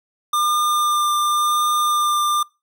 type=tone with vibrato; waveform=square; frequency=1200 Hz; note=D6; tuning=37 cents sharp; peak=-17 dBFS; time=0.33-2.43 s; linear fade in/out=5 ms; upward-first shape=triangle; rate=0.92 Hz; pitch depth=10 cents each way; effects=noise-tail reverb RT60 0.3 s tail -26 dB re dry